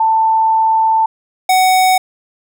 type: tone pair in turn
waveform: sine / square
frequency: 888 / 746.7 Hz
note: A5 / F#5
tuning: +16 / +16 cents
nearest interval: minor third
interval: 300 cents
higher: first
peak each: -9 dBFS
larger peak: neither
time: 0-1.06 / 1.49-1.98 s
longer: first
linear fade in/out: 5 ms
effects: none